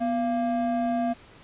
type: ring-modulated tone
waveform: triangle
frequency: 466.2 Hz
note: A#4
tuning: in tune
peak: -18 dBFS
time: 0-1.14 s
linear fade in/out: 20 ms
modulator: 221 Hz
effects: pink hiss -51 dBFS RMS until 1.43 s + resampled to 8000 Hz